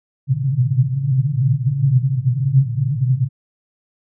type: band-pass noise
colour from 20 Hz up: white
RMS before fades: -17 dBFS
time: 0.27-3.29 s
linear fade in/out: 50 ms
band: 120 to 140 Hz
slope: 96 dB/octave
effects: none